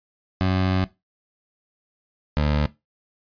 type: tone pair in turn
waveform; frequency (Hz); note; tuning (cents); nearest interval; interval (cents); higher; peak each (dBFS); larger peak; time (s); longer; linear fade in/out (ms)
20% pulse; 93.5 / 74.21; F#2 / D2; +19 / +19; major third; 400; first; -14; neither; 0.41-0.84 / 2.37-2.66; first; 0
effects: noise-tail reverb RT60 0.2 s tail -17 dB re dry + resampled to 11025 Hz